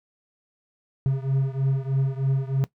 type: beating tone pair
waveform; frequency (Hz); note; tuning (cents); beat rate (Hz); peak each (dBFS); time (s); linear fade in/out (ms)
triangle; 133.7 / 136.9; C3 / C#3; +38 / -21; 3.2; -21 / -23; 1.06-2.64; 0
effects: noise-tail reverb RT60 0.1 s tail -18 dB re dry